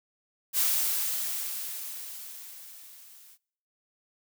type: noise with level ramp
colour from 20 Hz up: blue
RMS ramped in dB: -24 to -54 dBFS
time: 0.53-3.38 s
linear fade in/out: 50 ms
effects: noise-tail reverb RT60 0.7 s tail -26 dB re dry